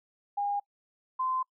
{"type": "tone pair in turn", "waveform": "sine", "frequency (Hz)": [812, 1033.4], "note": ["G#5", "C6"], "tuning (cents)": [-39, -22], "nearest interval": "major third", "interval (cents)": 417, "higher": "second", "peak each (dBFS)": -27, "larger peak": "neither", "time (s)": [[0.37, 0.6], [1.19, 1.43]], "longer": "second", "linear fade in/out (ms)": 10, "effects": ["noise-tail reverb RT60 0.1 s tail -25 dB re dry"]}